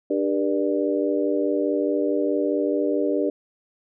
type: harmonic tone with a mistuned harmonic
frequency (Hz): 98.8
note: G2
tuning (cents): +14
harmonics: 3 / 4 / 5 / 6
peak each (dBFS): -24 / -25 / -26 / -27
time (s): 0.1-3.3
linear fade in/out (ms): 5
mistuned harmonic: 5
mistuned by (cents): -50
effects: none